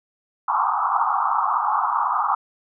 white band-pass noise, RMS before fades -21 dBFS, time 0.48-2.35 s, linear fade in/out 5 ms, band 770 to 1300 Hz, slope 96 dB/octave, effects none

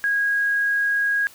sine tone, 1643 Hz, G#6, 19 cents flat, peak -18 dBFS, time 0.04-1.27 s, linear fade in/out 0 ms, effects white hiss -48 dBFS RMS until 1.34 s

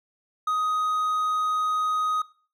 triangle tone, 1252 Hz, D#6, 10 cents sharp, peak -20 dBFS, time 0.47-2.22 s, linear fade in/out 5 ms, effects noise-tail reverb RT60 0.4 s tail -19 dB re dry

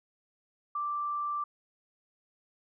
sine tone, 1174.7 Hz, D6, in tune, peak -30 dBFS, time 0.75-1.44 s, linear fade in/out 5 ms, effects none

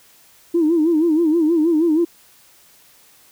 sine tone with vibrato, 323.2 Hz, E4, 34 cents flat, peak -12 dBFS, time 0.54-2.05 s, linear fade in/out 10 ms, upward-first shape sine, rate 6.3 Hz, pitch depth 120 cents each way, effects tanh soft clip ceiling -8 dBFS + white hiss -51 dBFS RMS until 3.31 s

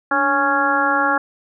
harmonic tone with a mistuned harmonic, 277.2 Hz, C#4, in tune, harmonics 1 / 2 / 3 / 4 / 5 / 6, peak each -25 / -25 / -21 / -22 / -19 / -22 dBFS, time 0.11-1.18 s, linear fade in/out 5 ms, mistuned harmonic 1, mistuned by +72 cents, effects none

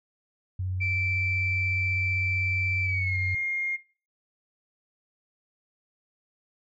sine tone with vibrato, 92.5 Hz, F#2, in tune, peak -27 dBFS, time 0.59-3.35 s, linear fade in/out 5 ms, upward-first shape triangle, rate 16 Hz, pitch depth 23 cents each way
sine tone with pitch glide, 2335 to 2129 Hz, D7 to C7, -11 to +30 cents, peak -26 dBFS, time 0.8-3.77 s, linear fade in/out 20 ms, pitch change -159 cents, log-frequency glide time 2.83-3.17 s
effects noise-tail reverb RT60 0.4 s tail -17 dB re dry + tanh soft clip ceiling -17 dBFS

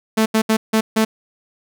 sawtooth tone bursts at uneven times, 220 Hz, A3, in tune, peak -9 dBFS, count 5, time 0.17-0.26 / 0.34-0.42 / 0.49-0.57 / 0.73-0.81 / 0.96-1.05 s, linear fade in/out 10 ms, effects none

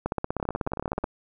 two click trains, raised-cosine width 1 ms, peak -19 / -12 dBFS, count 13 / 17, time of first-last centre 0.4-1.038 / 0.06-1.042 s, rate 18.8 / 16.3 Hz, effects none

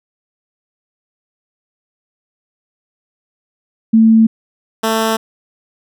sine / 10% pulse tone pair in turn, 223.3 / 222.5 Hz, A3 / A3, +26 / +20 cents, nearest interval unison, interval 6 cents, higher first, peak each -5 dBFS, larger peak neither, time 3.93-4.27 / 4.83-5.17 s, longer neither, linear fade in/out 10 ms, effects none

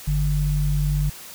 sine tone pair together, 49.04 / 146.83 Hz, G1 / D3, +1 / 0 cents, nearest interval octave + perfect fifth, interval 1899 cents, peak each -21 dBFS, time 0.07-1.1 s, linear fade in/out 10 ms, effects white hiss -40 dBFS RMS until 1.34 s

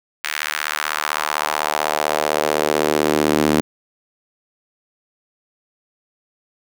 sawtooth tone with high-pass filter sweep, 75.8 Hz, D#2, 45 cents flat, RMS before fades -20 dBFS, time 0.24-3.61 s, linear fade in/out 0 ms, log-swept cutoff 1900 to 260 Hz, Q 1.7, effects none

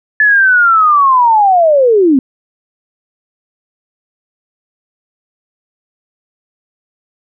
sine linear sweep, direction down, 1735 to 249.2 Hz, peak -5 dBFS, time 0.2-2.19 s, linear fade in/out 2 ms, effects none

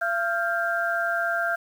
sine tone cluster, 680 / 1390 / 1587 Hz, F5 / F6 / G6, -46 / -9 / +21 cents, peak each -27 dBFS, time 0.01-1.56 s, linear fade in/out 10 ms, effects 8-bit

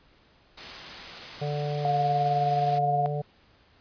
white noise, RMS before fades -39 dBFS, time 0.57-2.79 s, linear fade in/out 10 ms
harmonic tone, 146.83 Hz, D3, in tune, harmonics 1 / 3 / 4 / 5, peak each -29 / -34 / -35 / -36 dBFS, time 1.41-3.22 s, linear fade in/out 10 ms
sine tone, 715 Hz, F5, 41 cents sharp, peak -23 dBFS, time 1.85-3.06 s, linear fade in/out 0 ms
effects pink hiss -60 dBFS RMS until 3.8 s + resampled to 11025 Hz

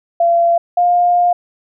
sine tone pair in turn, 683 / 706.3 Hz, F5 / F5, -39 / +19 cents, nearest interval minor second, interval 58 cents, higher second, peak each -9 dBFS, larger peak neither, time 0.2-0.58 / 0.77-1.33 s, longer second, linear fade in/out 5 ms, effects none

